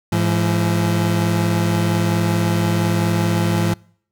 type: tone pair together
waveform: 30% pulse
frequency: 105.56 / 170 Hz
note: G#2 / F3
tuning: +29 / -46 cents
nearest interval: minor sixth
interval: 825 cents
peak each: -16 / -16 dBFS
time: 0.12-3.74 s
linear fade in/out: 5 ms
effects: noise-tail reverb RT60 0.6 s tail -26 dB re dry